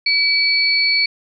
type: tone pair together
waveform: sine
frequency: 2292 / 4423 Hz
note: D7 / C#8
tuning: -43 / -5 cents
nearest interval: major seventh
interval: 1138 cents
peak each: -16 dBFS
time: 0.06-1.06 s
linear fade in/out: 5 ms
effects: none